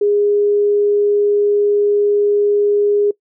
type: tone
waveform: sine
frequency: 411.1 Hz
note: G#4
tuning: 18 cents flat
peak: -11 dBFS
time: 0.01-3.11 s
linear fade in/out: 5 ms
effects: noise-tail reverb RT60 0.1 s tail -21 dB re dry